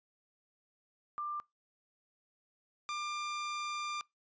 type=tone pair in turn; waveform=sine / sawtooth; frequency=1189 / 1193.2 Hz; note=D6 / D6; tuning=+21 / +27 cents; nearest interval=unison; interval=6 cents; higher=second; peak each=-35 / -32 dBFS; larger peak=second; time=1.18-1.4 / 2.89-4.01 s; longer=second; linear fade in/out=0 ms; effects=noise-tail reverb RT60 0.2 s tail -25 dB re dry + resampled to 16000 Hz